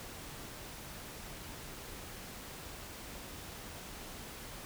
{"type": "silence", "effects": ["pink hiss -47 dBFS RMS until 4.65 s"]}